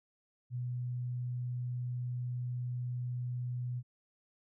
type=tone; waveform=sine; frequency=123.47 Hz; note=B2; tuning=in tune; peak=-34 dBFS; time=0.5-3.83 s; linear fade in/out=50 ms; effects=none